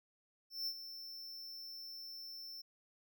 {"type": "tone with ADSR envelope", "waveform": "square", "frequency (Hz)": 5360, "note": "E8", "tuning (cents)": 28, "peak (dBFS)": -36, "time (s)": [0.5, 2.62], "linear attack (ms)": 170, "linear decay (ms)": 64, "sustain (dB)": -11, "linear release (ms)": 11, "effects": []}